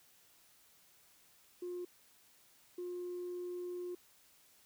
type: tone bursts at uneven times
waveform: sine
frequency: 356.1 Hz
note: F4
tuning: 34 cents sharp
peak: -38 dBFS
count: 2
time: 1.62-1.85 / 2.78-3.95 s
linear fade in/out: 5 ms
effects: tanh soft clip ceiling -36 dBFS + white hiss -66 dBFS RMS until 4.65 s